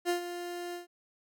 30% pulse tone with ADSR envelope, 350.6 Hz, F4, 7 cents sharp, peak -23 dBFS, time 0.05-0.87 s, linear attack 43 ms, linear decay 110 ms, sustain -11 dB, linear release 130 ms, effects none

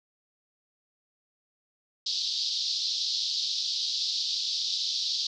white band-pass noise, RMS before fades -30 dBFS, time 2.06-5.27 s, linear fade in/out 5 ms, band 3600 to 5100 Hz, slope 48 dB/octave, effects none

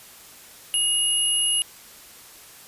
sine tone pair together, 2874 / 10845 Hz, F7 / E9, +49 / +48 cents, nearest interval octave + major seventh, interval 2299 cents, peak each -22 dBFS, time 0.74-1.62 s, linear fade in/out 0 ms, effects white hiss -46 dBFS RMS until 2.67 s + resampled to 32000 Hz

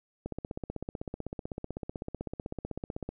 click train, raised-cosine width 2 ms, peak -22 dBFS, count 46, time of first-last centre 0.26-3.09 s, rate 15.9 Hz, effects none

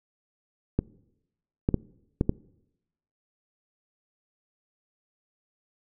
clicks, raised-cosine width 3 ms, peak -9 dBFS, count 5, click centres 0.79 / 1.689 / 1.743 / 2.211 / 2.294 s, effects noise-tail reverb RT60 0.9 s tail -23 dB re dry

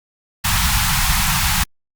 pink band-stop noise, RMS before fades -17 dBFS, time 0.44-1.64 s, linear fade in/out 10 ms, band 190 to 810 Hz, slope 48 dB/octave, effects Opus 48 kbps

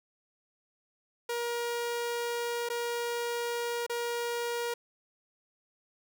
sawtooth tone with dropouts, 474.4 Hz, A#4, 30 cents sharp, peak -27 dBFS, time 1.29-4.74 s, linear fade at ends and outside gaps 5 ms, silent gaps 2.689-2.699 / 3.865-3.896 s, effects none

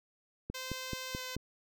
click train, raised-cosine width 3 ms, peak -24 dBFS, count 5, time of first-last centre 0.5-1.366 s, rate 4.62 Hz
5% pulse tone with pitch glide, 517 to 511.4 Hz, C5 to C5, -21 to -40 cents, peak -28 dBFS, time 0.54-1.36 s, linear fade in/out 10 ms, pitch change -19 cents, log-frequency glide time 1.1-1.2 s
effects none

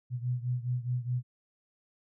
sine beating tone pair, 122.4 / 127.2 Hz, B2 / C3, -15 / -48 cents, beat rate 4.8 Hz, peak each -31 / -34 dBFS, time 0.1-1.23 s, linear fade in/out 50 ms, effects none

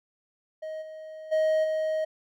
triangle tone with level steps, 628 Hz, D#5, 16 cents sharp, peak -31 / -37 / -19 / -23 dBFS, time 0.62-2.05 s, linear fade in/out 10 ms, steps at 0.81 / 1.31 / 1.63 s, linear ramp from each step 20 ms, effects none

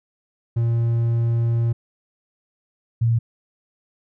triangle / sine tone pair in turn, 116.5 / 115.7 Hz, A#2 / A#2, -1 / -13 cents, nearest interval unison, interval 12 cents, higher first, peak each -15 / -15 dBFS, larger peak neither, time 0.56-1.73 / 3.01-3.19 s, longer first, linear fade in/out 10 ms, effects none

